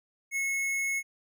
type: tone with hard clipping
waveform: sine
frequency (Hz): 2184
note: C#7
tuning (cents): -26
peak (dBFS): -29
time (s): 0.31-1.03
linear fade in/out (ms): 50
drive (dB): 14
effects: none